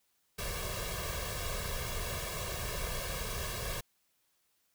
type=noise with comb filter; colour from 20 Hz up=pink; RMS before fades=-37 dBFS; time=0.38-3.81 s; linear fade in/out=10 ms; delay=1.8 ms; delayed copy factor=+0.9; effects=white hiss -75 dBFS RMS until 4.74 s